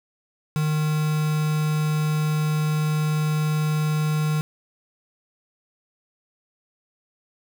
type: tone with quantisation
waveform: triangle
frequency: 153.4 Hz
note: D#3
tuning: 24 cents flat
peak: -18 dBFS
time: 0.56-4.41 s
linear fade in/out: 0 ms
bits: 5
effects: none